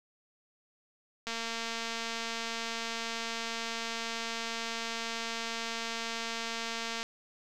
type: click train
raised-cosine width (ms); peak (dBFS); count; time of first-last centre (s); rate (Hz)
0.2; -19; 1320; 1.27-7.03; 229
effects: none